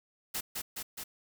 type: noise with echo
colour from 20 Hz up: white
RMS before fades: -35 dBFS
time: 0.34-0.41 s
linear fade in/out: 10 ms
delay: 210 ms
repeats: 3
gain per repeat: -2 dB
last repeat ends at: 1.04 s
effects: none